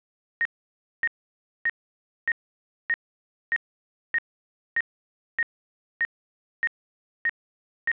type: tone bursts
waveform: sine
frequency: 1859 Hz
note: A#6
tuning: 5 cents flat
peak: -20 dBFS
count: 13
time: 0.41-7.916 s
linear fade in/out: 0 ms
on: 42 ms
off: 580 ms
effects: resampled to 8000 Hz + 9-bit